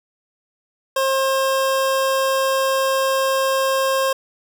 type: tone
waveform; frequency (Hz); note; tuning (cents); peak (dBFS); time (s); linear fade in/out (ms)
25% pulse; 534; C5; +35; -13; 0.96-4.13; 5
effects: none